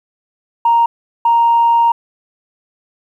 sine tone bursts at uneven times, 932.3 Hz, A#5, in tune, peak -7 dBFS, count 2, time 0.65-0.86 / 1.25-1.92 s, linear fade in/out 5 ms, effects tanh soft clip ceiling -4 dBFS + 8-bit

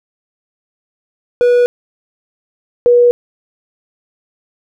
triangle / sine tone pair in turn, 487 / 483.6 Hz, B4 / B4, -24 / -36 cents, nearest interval unison, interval 12 cents, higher first, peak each -5 dBFS, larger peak neither, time 1.41-1.66 / 2.86-3.11 s, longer neither, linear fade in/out 0 ms, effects none

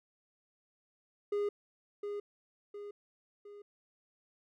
triangle tone with echo, 410 Hz, G#4, 22 cents flat, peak -28 dBFS, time 1.32-1.49 s, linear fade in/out 5 ms, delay 710 ms, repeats 3, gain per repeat -6 dB, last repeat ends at 3.62 s, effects none

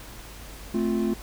triangle chord, F major, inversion first, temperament equal, 220 / 261.6 / 349.2 Hz, A3 / C4 / F4, 0 / 0 / 0 cents, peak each -23 / -28 / -25 dBFS, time 0.74-1.14 s, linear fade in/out 5 ms, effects added 50 Hz sine -43 dBFS peak until 1.22 s + pink hiss -44 dBFS RMS until 1.22 s

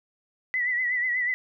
sine tone with vibrato, 1975.5 Hz, B6, in tune, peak -23 dBFS, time 0.54-1.34 s, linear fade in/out 0 ms, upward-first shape triangle, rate 8.2 Hz, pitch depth 72 cents each way, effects none

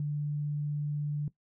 sine tone, 147.3 Hz, D3, 6 cents sharp, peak -29 dBFS, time 0-1.28 s, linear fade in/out 2 ms, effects noise-tail reverb RT60 0.1 s tail -17 dB re dry

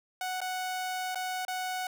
sawtooth tone with dropouts, 740 Hz, F#5, in tune, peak -28 dBFS, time 0.21-1.87 s, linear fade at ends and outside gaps 2 ms, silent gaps 0.405-0.415 / 1.147-1.156 / 1.451-1.481 s, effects none

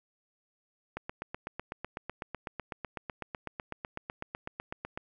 click train, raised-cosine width 0.5 ms, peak -21 dBFS, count 33, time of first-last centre 0.97-4.975 s, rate 7.99 Hz, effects none

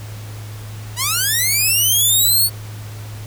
5% pulse linear sweep, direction up, 930 to 4500 Hz, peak -5 dBFS, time 0.96-2.5 s, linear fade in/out 50 ms, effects added 106 Hz sine -29 dBFS peak until 3.26 s + pink hiss -39 dBFS RMS until 3.26 s

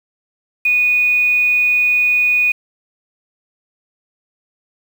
sine tone with quantisation, 2475 Hz, D#7, 10 cents flat, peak -11 dBFS, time 0.65-2.52 s, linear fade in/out 5 ms, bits 6, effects none

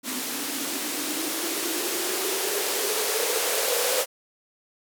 violet noise with band-pass filter sweep, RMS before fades -27 dBFS, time 0.03-4.06 s, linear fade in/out 50 ms, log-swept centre 250 to 520 Hz, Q 8.5, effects none

